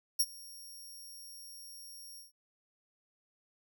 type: tone with ADSR envelope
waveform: 15% pulse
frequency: 5580 Hz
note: F8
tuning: 2 cents flat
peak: -18 dBFS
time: 0.19-2.32 s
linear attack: 12 ms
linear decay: 46 ms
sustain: -24 dB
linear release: 140 ms
effects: none